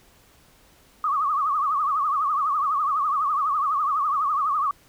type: tone with vibrato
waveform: sine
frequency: 1180 Hz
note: D6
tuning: 8 cents sharp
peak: -20 dBFS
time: 1.04-4.71 s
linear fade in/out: 2 ms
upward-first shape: triangle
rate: 12 Hz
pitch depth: 160 cents each way
effects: pink hiss -56 dBFS RMS until 4.88 s